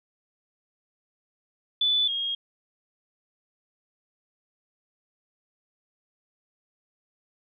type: tone pair in turn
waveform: sine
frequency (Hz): 3483 / 3258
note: A7 / G#7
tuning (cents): -18 / -34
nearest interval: minor second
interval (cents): 116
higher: first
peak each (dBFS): -20 / -26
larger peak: first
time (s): 1.81-2.08 / 2.08-2.35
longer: neither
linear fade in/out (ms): 5
effects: none